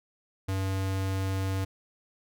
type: tone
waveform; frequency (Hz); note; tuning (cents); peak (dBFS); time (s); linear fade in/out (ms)
square; 95.9; G2; -37; -28; 0.48-1.65; 10
effects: none

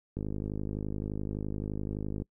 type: click train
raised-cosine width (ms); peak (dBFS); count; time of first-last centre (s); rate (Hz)
3; -22; 107; 0.17-2.22; 51.7
effects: noise-tail reverb RT60 0.1 s tail -24 dB re dry

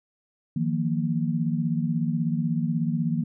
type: chord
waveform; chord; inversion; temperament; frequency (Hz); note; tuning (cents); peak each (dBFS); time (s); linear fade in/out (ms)
sine; Eb suspended second; none; equal with one note detuned; 158.28 / 174.61 / 233.1; Eb3 / F3 / Bb3; +30 / 0 / 0; -26 / -28 / -27; 0.56-3.24; 5
effects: none

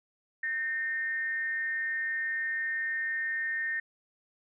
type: tone with frequency modulation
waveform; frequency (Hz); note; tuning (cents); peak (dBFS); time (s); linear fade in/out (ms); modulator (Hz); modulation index
sine; 1826; A#6; -36; -29; 0.43-3.8; 5; 273; 0.32
effects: none

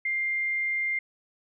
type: tone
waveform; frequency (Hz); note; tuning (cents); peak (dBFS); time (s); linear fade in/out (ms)
sine; 2100; C7; +6; -25; 0.05-0.99; 5
effects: none

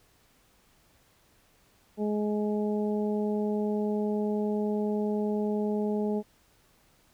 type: harmonic tone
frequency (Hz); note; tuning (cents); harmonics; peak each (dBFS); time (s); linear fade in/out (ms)
210; G#3; +19; 1 / 2 / 3 / 4; -28 / -30 / -38 / -41; 1.97-6.23; 50
effects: pink hiss -64 dBFS RMS until 7.13 s

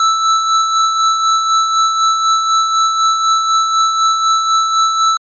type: tone with tremolo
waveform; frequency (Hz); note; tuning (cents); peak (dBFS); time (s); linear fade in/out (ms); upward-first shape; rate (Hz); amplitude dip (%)
square; 1318.5; E6; 0; -9; 0-5.17; 2; sine; 4; 45
effects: MP3 32 kbps

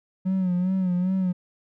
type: tone with vibrato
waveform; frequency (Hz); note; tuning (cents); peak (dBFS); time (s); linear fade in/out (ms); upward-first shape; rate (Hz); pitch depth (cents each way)
triangle; 183.8; F#3; -11; -18; 0.25-1.33; 20; sine; 2.5; 62
effects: tanh soft clip ceiling -15 dBFS

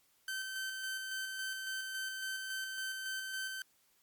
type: tone with tremolo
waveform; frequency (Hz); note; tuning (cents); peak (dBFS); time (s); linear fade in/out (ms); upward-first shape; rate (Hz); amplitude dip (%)
sawtooth; 1543; G6; -28; -33; 0.28-3.62; 2; square; 3.6; 30
effects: white hiss -71 dBFS RMS until 4.02 s + MP3 96 kbps

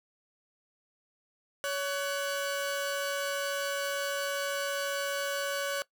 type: tone pair together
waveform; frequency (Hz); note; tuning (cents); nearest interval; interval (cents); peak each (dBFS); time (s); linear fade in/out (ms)
sawtooth; 562.6 / 1502; C#5 / F#6; +26 / +26; octave + perfect fourth; 1700; -28 / -31; 1.64-5.82; 0
effects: noise-tail reverb RT60 0.1 s tail -19 dB re dry

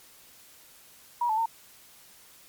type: tone with pitch steps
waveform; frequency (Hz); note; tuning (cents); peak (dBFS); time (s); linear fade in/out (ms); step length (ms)
sine; 958 / 871 / 909; A#5 / A5 / A#5; +47 / -18 / -44; -23; 1.21-1.459; 5; 83
effects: white hiss -54 dBFS RMS until 2.48 s + MP3 96 kbps

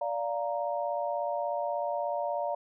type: chord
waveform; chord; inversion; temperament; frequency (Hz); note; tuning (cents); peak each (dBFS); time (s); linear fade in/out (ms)
sine; Bb major; first; just; 582.7 / 699.2 / 932.3; D5 / F5 / Bb5; -14 / +2 / 0; -32 / -33 / -35; 0.01-2.55; 5
effects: none

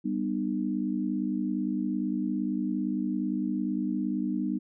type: chord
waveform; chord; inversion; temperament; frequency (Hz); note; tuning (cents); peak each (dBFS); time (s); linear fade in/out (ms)
sine; G augmented; none; equal with one note detuned; 196 / 246.9 / 304.5; G3 / B3 / D#4; 0 / 0 / -37; -31; 0.04-4.59; 20
effects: none

